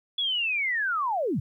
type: linear sweep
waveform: sine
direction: down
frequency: 3428 to 99 Hz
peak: -24 dBFS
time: 0.18-1.4 s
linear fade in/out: 5 ms
effects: 11-bit